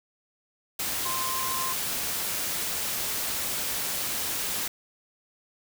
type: tone in noise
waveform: sine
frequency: 1046.5 Hz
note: C6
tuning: in tune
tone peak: -31 dBFS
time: 1.05-1.73 s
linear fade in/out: 5 ms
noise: white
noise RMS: -30 dBFS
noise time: 0.79-4.68 s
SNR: -4 dB
effects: none